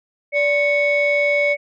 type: tone pair together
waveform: sine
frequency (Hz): 580.6 / 2217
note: D5 / C#7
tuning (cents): -20 / 0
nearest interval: octave + major seventh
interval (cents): 2320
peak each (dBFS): -16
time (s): 0.32-1.57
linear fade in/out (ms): 50
effects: tanh soft clip ceiling -10 dBFS